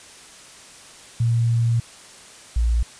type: tone pair in turn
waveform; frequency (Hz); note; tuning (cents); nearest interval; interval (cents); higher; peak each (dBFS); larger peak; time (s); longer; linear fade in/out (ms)
sine; 116.54 / 57.97; A#2 / A#1; 0 / -9; octave; 1209; first; -16; neither; 1.2-1.8 / 2.56-2.83; first; 5
effects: white hiss -44 dBFS RMS until 2.99 s + resampled to 22050 Hz